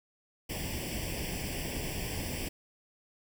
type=noise with comb filter; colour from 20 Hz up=pink; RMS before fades=-36 dBFS; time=0.49-2.49 s; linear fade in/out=10 ms; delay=0.38 ms; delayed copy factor=+0.9; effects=none